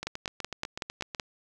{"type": "two click trains", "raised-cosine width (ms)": 0.2, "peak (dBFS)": [-18, -14], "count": [10, 7], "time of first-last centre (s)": [[0.03, 1.148], [0.07, 1.198]], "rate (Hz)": [8.05, 5.32], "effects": []}